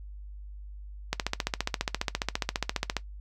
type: click train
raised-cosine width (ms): 0.2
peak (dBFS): -9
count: 28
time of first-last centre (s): 1.13-2.967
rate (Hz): 14.7
effects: noise-tail reverb RT60 0.1 s tail -17 dB re dry + added 50 Hz sine -40 dBFS peak until 3.2 s